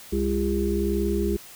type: harmonic tone with a mistuned harmonic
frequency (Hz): 67.2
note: C2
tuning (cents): +47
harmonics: 1 / 3 / 5 / 6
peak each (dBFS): -27 / -27 / -27 / -27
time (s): 0.12-1.37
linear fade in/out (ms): 10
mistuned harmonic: 5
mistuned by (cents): +30
effects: white hiss -45 dBFS RMS until 1.55 s